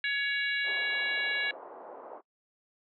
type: harmonic tone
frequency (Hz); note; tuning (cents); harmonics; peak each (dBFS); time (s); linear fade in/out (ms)
561; C#5; +21; 3 / 4 / 5 / 6 / 7; -30 / -33 / -37 / -43 / -39; 0.04-1.51; 2
type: band-pass noise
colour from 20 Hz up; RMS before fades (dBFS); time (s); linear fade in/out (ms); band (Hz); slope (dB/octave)
pink; -46; 0.63-2.22; 50; 410 to 1000; 24
effects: noise-tail reverb RT60 0.1 s tail -23 dB re dry